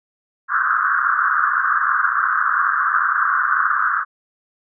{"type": "band-pass noise", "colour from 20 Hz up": "white", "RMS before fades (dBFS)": -18, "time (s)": [0.48, 4.05], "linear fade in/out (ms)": 50, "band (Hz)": [1100, 1600], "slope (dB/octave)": 96, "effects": []}